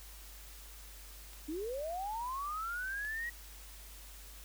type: clicks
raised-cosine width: 0.2 ms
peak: -35 dBFS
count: 2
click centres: 1.333 / 3.049 s
type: linear sweep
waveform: sine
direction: up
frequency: 286.8 to 1924 Hz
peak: -36 dBFS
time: 1.48-3.3 s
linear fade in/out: 10 ms
effects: added 50 Hz sine -51 dBFS peak until 4.44 s + white hiss -54 dBFS RMS until 4.44 s